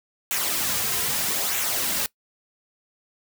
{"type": "noise with flanger", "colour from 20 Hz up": "white", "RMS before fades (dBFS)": -25, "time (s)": [0.31, 2.06], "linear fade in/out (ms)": 0, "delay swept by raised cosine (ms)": [0.2, 3.5], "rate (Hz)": 0.79, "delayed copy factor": -0.5, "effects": ["noise-tail reverb RT60 0.1 s tail -21 dB re dry"]}